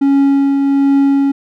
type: tone with tremolo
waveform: triangle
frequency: 277.2 Hz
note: C#4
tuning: in tune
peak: -5 dBFS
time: 0.01-1.32 s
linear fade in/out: 10 ms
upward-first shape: triangle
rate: 1.3 Hz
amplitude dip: 35%
effects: none